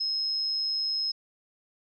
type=tone; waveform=sine; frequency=5150 Hz; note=E8; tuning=41 cents flat; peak=-26 dBFS; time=0-1.12 s; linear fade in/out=10 ms; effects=none